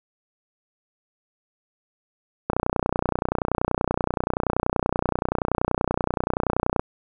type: click train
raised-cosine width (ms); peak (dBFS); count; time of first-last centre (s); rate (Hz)
1; -7; 132; 2.5-6.795; 30.5
effects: none